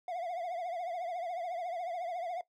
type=tone with vibrato; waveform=triangle; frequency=698.5 Hz; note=F5; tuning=in tune; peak=-33 dBFS; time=0.08-2.41 s; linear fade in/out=2 ms; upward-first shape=triangle; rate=14 Hz; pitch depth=120 cents each way; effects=noise-tail reverb RT60 0.1 s tail -17 dB re dry